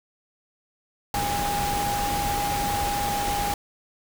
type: tone in noise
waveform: sine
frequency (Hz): 815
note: G#5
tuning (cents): -33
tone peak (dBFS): -25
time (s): 1.14-3.54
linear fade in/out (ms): 2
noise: pink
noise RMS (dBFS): -29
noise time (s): 1.14-3.54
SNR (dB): +1
effects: none